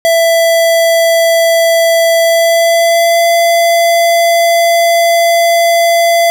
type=tone with pitch glide; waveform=square; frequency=665 to 678.2 Hz; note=E5 to E5; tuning=+15 to +49 cents; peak=-7 dBFS; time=0.05-6.3 s; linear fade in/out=0 ms; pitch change=+34 cents; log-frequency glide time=2.23-3.26 s; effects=none